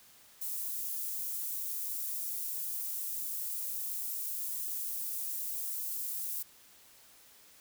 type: high-pass noise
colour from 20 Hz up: white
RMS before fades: -37 dBFS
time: 0.41-6.43 s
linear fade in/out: 10 ms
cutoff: 11000 Hz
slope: 12 dB/octave
effects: white hiss -59 dBFS RMS until 7.6 s